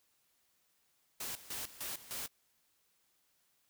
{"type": "noise with tremolo", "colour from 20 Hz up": "white", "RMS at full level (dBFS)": -41, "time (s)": [1.2, 2.28], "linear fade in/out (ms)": 5, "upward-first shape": "square", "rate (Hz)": 3.3, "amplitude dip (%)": 80, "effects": ["white hiss -75 dBFS RMS until 3.69 s"]}